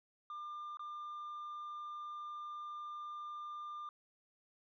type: tone with dropouts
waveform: sine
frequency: 1198 Hz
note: D6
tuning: 34 cents sharp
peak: -40 dBFS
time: 0.3-3.89 s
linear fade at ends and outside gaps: 2 ms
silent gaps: 0.771-0.794 s
effects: tanh soft clip ceiling -42 dBFS